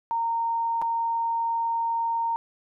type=tone with dropouts; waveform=sine; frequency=922 Hz; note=A#5; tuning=19 cents flat; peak=-23 dBFS; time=0.11-2.36 s; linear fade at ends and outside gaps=0 ms; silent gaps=0.816-0.822 s; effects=none

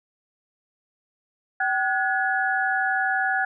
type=tone cluster; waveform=sine; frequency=767 / 1456 / 1688 Hz; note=G5 / F#6 / G#6; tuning=-38 / -28 / +28 cents; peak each=-25 dBFS; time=1.6-3.45 s; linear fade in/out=5 ms; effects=none

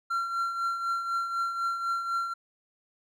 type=tone with tremolo; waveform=triangle; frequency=1368 Hz; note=F6; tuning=36 cents flat; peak=-23 dBFS; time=0.1-2.34 s; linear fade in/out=10 ms; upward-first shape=triangle; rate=4 Hz; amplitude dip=60%; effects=none

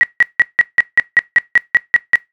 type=tone bursts; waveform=sine; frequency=1916 Hz; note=A#6; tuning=47 cents sharp; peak=-5 dBFS; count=12; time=0.01-2.156 s; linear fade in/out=0 ms; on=23 ms; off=170 ms; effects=noise-tail reverb RT60 0.2 s tail -21 dB re dry

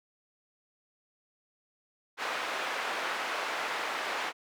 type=band-pass noise; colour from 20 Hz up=white; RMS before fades=-34 dBFS; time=2.17-4.33 s; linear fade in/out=50 ms; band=520 to 1900 Hz; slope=12 dB/octave; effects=none

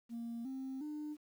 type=tone with pitch steps; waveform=sine; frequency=233.1 / 264.7 / 300.6 Hz; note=A#3 / C4 / D4; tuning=0 / +20 / +40 cents; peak=-38 dBFS; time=0.09-1.17 s; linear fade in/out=50 ms; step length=360 ms; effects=tanh soft clip ceiling -38 dBFS + 11-bit

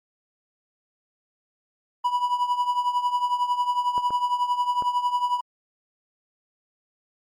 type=tone with tremolo; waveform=triangle; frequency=981 Hz; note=B5; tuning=12 cents flat; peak=-16 dBFS; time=2.04-5.41 s; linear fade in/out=10 ms; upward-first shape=triangle; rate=11 Hz; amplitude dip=80%
type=clicks; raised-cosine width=1 ms; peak=-21 dBFS; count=3; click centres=3.979 / 4.106 / 4.823 s
effects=Opus 48 kbps

